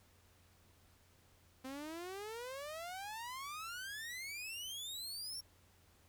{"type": "exponential sweep", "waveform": "sawtooth", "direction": "up", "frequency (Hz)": [256.4, 5588], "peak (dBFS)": -40, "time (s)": [1.64, 5.41], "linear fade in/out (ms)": 10, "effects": ["added 88 Hz sine -69 dBFS peak until 6.08 s", "pink hiss -69 dBFS RMS until 6.08 s"]}